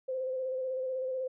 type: tone with vibrato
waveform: sine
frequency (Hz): 518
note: C5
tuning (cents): -17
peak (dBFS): -31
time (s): 0.08-1.28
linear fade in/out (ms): 10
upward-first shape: square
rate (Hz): 16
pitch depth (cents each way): 24
effects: none